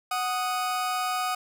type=tone pair together; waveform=40% pulse; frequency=740 / 1244.5 Hz; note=F#5 / D#6; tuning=0 / 0 cents; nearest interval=major sixth; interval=900 cents; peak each=-28 dBFS; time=0.11-1.35 s; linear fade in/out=5 ms; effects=none